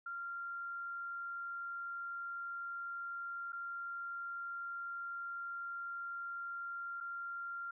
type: tone with dropouts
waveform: sine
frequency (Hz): 1386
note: F6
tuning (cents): -14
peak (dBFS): -40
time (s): 0.06-7.71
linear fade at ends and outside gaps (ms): 5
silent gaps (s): 3.522-3.529 / 7.004-7.008
effects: none